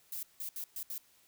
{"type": "noise bursts at uneven times", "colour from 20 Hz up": "violet", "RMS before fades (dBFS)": -40, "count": 5, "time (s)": [[0.12, 0.23], [0.4, 0.49], [0.56, 0.64], [0.76, 0.83], [0.9, 0.98]], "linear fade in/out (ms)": 2, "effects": ["white hiss -66 dBFS RMS until 1.27 s"]}